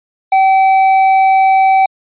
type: tone with tanh clipping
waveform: triangle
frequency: 768 Hz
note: G5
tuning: 36 cents flat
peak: -8 dBFS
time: 0.32-1.86 s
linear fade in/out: 5 ms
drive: 13 dB
effects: resampled to 8000 Hz